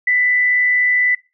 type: tone with frequency modulation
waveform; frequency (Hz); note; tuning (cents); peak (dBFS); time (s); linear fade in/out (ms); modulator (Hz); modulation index
sine; 1989; B6; +12; -12; 0.07-1.15; 5; 80.2; 0.37
effects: noise-tail reverb RT60 0.3 s tail -25 dB re dry